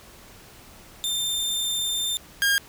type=tone pair in turn; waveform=sawtooth; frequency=3591 / 1617.3 Hz; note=A7 / G#6; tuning=+35 / -46 cents; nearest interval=octave + major second; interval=1381 cents; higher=first; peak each=-21 / -15 dBFS; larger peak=second; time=1.04-2.17 / 2.42-2.58 s; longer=first; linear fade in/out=0 ms; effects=pink hiss -48 dBFS RMS until 2.68 s